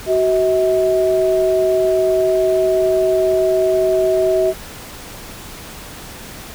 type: tone pair together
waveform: sine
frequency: 375.4 / 642.3 Hz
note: F#4 / E5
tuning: +25 / -45 cents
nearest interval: major sixth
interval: 930 cents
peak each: -15 dBFS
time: 0.06-4.54 s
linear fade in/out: 50 ms
effects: pink hiss -34 dBFS RMS until 6.54 s